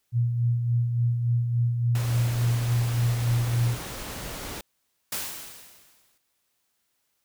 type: tone with tremolo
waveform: sine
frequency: 119.1 Hz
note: A#2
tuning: 38 cents sharp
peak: -19 dBFS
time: 0.12-3.78 s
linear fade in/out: 50 ms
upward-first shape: sine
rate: 3.5 Hz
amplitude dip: 45%
type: noise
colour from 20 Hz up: pink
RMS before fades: -36 dBFS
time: 1.95-4.61 s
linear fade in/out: 2 ms
type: noise with exponential decay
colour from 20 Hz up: white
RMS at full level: -29 dBFS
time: 5.12-6.18 s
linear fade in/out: 5 ms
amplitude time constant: 230 ms
effects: white hiss -74 dBFS RMS until 7.24 s